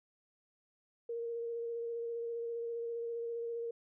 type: tone with vibrato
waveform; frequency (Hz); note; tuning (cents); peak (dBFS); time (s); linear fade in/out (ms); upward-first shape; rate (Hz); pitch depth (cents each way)
sine; 466.2; A#4; 0; -36; 1.09-3.71; 5; square; 15; 12
effects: none